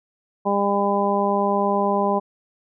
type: harmonic tone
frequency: 201 Hz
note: G3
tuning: 44 cents sharp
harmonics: 1 / 2 / 3 / 4 / 5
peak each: -24 / -24 / -24 / -24 / -24 dBFS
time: 0.45-2.2 s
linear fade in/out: 20 ms
effects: none